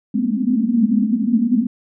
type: band-pass noise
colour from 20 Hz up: white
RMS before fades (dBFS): -17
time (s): 0.14-1.67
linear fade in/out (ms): 5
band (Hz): 210 to 250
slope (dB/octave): 96
effects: none